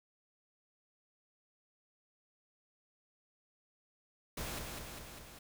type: noise with echo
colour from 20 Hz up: pink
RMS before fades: -41 dBFS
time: 4.37-4.59 s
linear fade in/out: 5 ms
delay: 200 ms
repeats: 4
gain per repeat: -3 dB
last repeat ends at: 5.39 s
effects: none